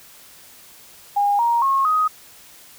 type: tone with pitch steps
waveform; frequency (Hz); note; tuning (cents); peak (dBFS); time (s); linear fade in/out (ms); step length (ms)
sine; 813 / 939.3 / 1085.2 / 1253.8; G#5 / A#5 / C#6 / D#6; -37 / +13 / -37 / +13; -15; 1.16-2.08; 10; 230
effects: white hiss -46 dBFS RMS until 2.78 s